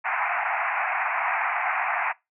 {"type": "band-pass noise", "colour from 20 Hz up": "pink", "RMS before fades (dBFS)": -26, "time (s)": [0.04, 2.13], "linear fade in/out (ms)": 20, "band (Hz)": [680, 2500], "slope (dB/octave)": 96, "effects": ["noise-tail reverb RT60 0.2 s tail -21 dB re dry"]}